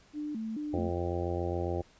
sine tone with vibrato, 257.1 Hz, C4, 30 cents flat, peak -33 dBFS, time 0.13-0.91 s, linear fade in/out 50 ms, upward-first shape square, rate 2.3 Hz, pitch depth 260 cents each way
harmonic tone, 87.31 Hz, F2, in tune, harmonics 1 / 2 / 3 / 4 / 5 / 6 / 7 / 8 / 9, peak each -34 / -42 / -44 / -35 / -40 / -39 / -41 / -46 / -41 dBFS, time 0.73-1.82 s, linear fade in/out 10 ms
effects pink hiss -61 dBFS RMS until 1.99 s + resampled to 16000 Hz

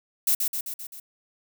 violet noise with echo, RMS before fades -21 dBFS, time 0.27-0.35 s, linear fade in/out 5 ms, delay 130 ms, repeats 5, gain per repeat -4 dB, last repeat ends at 1 s, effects none

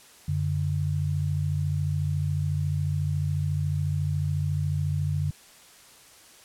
sine tone pair together, 92 / 146.04 Hz, F#2 / D3, -9 / -9 cents, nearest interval minor sixth, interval 800 cents, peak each -27 / -26 dBFS, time 0.28-5.31 s, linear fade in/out 5 ms, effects white hiss -52 dBFS RMS until 6.44 s + low-pass 11000 Hz 12 dB/octave

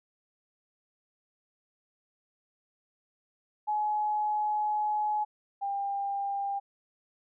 sine tone pair in turn, 845 / 797.6 Hz, G#5 / G5, +30 / +30 cents, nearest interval minor second, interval 100 cents, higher first, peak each -26 / -29 dBFS, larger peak first, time 3.67-5.25 / 5.61-6.6 s, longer first, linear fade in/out 20 ms, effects none

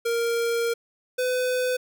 square tone pair in turn, 466.2 / 503.7 Hz, A#4 / B4, 0 / +34 cents, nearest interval minor second, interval 134 cents, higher second, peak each -23 dBFS, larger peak neither, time 0.05-0.74 / 1.18-1.77 s, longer first, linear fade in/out 10 ms, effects none

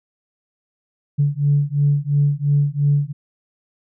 sine beating tone pair, 142.6 / 145.5 Hz, C#3 / D3, +49 / -16 cents, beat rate 2.9 Hz, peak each -17 dBFS, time 1.18-3.13 s, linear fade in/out 20 ms, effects tanh soft clip ceiling -7 dBFS

